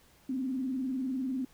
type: tone with vibrato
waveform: sine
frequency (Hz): 260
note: C4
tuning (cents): -11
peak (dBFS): -30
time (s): 0.29-1.45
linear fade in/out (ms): 5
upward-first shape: square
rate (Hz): 20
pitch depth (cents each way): 75
effects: pink hiss -62 dBFS RMS until 1.53 s